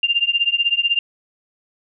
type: tone with tremolo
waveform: sine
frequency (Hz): 2794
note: F7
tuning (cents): 0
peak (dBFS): -11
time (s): 0.03-0.99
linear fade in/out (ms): 2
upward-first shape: triangle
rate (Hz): 16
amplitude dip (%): 100
effects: none

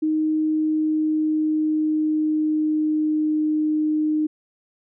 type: tone with pitch glide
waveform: sine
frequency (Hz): 311.1 to 307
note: D#4 to D#4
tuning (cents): 0 to -23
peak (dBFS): -18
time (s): 0.02-4.27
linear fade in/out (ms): 10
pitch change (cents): -23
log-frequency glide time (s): 0.34-3.47
effects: none

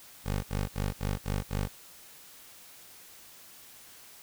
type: tone bursts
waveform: 15% pulse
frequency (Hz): 49.92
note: G1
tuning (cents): +32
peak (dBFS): -22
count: 6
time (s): 0.24-1.69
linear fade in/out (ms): 50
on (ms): 200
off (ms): 50
effects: white hiss -52 dBFS RMS until 4.22 s

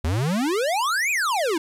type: exponential two-way sweep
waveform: square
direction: up then down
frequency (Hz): 73.3 to 2555 to 302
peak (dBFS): -21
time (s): 0.04-1.58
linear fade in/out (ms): 5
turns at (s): 1.11
effects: low-pass 12000 Hz 12 dB/octave + 9-bit

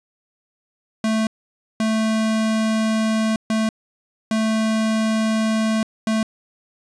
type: tone bursts at uneven times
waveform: square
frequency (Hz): 220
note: A3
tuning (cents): 0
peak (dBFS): -18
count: 5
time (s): 1.04-1.27 / 1.8-3.36 / 3.5-3.69 / 4.31-5.83 / 6.07-6.23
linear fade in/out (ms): 2
effects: resampled to 22050 Hz + 9-bit

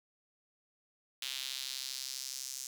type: tone with high-pass filter sweep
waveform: sawtooth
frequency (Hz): 132.2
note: C3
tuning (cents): +18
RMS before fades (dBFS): -41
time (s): 1.22-2.67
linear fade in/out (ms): 2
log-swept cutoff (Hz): 3300 to 6300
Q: 2.2
effects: none

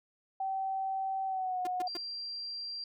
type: tone with pitch glide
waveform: sine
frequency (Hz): 770 to 730.1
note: G5 to F#5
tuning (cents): -31 to -23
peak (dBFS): -31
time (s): 0.4-1.88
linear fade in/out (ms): 5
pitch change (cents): -92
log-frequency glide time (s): 1.26-1.6
type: tone bursts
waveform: sawtooth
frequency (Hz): 350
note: F4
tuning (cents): +4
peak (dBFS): -34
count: 3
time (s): 1.65-1.97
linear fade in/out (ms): 2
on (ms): 20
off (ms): 130
type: tone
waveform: sine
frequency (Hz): 4732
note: D8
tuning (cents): +12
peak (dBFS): -37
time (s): 1.87-2.84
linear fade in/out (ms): 2
effects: none

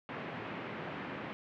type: band-pass noise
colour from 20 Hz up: pink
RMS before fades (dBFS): -42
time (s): 0.09-1.33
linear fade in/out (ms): 0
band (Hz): 130 to 2600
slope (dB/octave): 24
effects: none

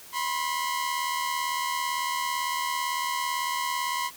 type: tone pair together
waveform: sawtooth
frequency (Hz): 983 / 1060.9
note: B5 / C6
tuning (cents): -8 / +24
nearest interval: minor second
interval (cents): 132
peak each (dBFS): -26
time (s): 0.12-4.11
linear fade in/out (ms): 50
effects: white hiss -47 dBFS RMS until 4.16 s

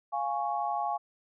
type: chord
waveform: sine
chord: Db major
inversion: first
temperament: equal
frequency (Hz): 698.5 / 830.6 / 1108.7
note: F5 / Ab5 / Db6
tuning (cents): 0 / 0 / 0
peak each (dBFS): -33 / -31 / -35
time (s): 0.12-0.98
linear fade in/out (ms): 20
effects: none

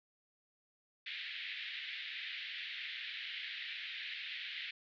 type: band-pass noise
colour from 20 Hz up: pink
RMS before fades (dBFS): -44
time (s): 1.06-4.71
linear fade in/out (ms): 5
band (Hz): 1800 to 3900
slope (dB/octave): 48
effects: none

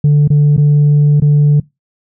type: tone with dropouts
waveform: sine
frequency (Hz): 146.83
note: D3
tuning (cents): 0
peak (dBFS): -3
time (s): 0.04-1.6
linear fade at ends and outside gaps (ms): 5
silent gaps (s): 0.277-0.302 / 0.566-0.577 / 1.201-1.22
effects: noise-tail reverb RT60 0.2 s tail -23 dB re dry + tanh soft clip ceiling -4 dBFS

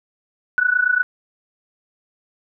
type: tone with amplitude modulation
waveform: sine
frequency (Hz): 1480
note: F#6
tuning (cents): 0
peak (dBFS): -11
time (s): 0.58-1.03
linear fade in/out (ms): 0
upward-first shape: sine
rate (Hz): 28.6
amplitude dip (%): 85
effects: none

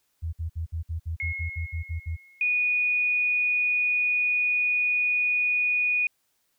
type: tone bursts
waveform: sine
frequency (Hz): 82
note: E2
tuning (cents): -9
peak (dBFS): -27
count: 12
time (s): 0.22-2.167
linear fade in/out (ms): 20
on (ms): 110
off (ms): 57
type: tone with exponential decay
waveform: sine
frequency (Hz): 2166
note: C#7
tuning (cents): -41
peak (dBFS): -27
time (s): 1.2-3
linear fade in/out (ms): 1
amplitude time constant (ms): 390
type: tone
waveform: sine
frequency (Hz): 2465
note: D#7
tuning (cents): -17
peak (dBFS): -21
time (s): 2.41-6.07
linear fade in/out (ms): 2
effects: white hiss -72 dBFS RMS until 6.58 s

